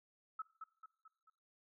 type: tone with echo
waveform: sine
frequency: 1300 Hz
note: E6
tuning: 24 cents flat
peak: -39 dBFS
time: 0.39-0.42 s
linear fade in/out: 5 ms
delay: 220 ms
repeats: 4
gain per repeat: -6 dB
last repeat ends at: 1.3 s
effects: noise-tail reverb RT60 0.6 s tail -21 dB re dry